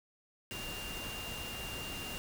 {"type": "tone in noise", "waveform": "sine", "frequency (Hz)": 2794, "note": "F7", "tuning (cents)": 0, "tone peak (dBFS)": -43, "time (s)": [0.51, 2.18], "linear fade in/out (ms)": 0, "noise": "pink", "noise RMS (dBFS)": -43, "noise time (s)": [0.51, 2.18], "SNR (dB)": -3, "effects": []}